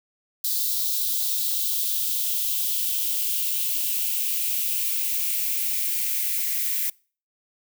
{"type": "noise with high-pass filter sweep", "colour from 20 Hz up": "violet", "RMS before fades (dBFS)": -25, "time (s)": [0.44, 6.9], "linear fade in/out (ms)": 5, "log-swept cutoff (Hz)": [4000, 2000], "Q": 3.2, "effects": ["noise-tail reverb RT60 0.4 s tail -25 dB re dry"]}